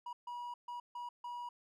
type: tone bursts at uneven times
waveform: triangle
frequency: 966 Hz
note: B5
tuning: 39 cents flat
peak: -39 dBFS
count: 5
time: 0.06-0.13 / 0.27-0.54 / 0.68-0.8 / 0.95-1.09 / 1.24-1.49 s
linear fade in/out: 5 ms
effects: none